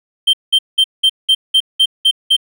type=tone bursts; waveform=triangle; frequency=3136 Hz; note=G7; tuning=in tune; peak=-6 dBFS; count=9; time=0.27-2.366 s; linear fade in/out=10 ms; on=64 ms; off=190 ms; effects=none